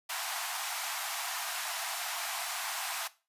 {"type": "high-pass noise", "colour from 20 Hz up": "pink", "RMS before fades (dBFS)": -36, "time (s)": [0.09, 3.08], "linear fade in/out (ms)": 10, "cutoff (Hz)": 670, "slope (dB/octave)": 96, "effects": ["noise-tail reverb RT60 0.3 s tail -17 dB re dry", "resampled to 32000 Hz"]}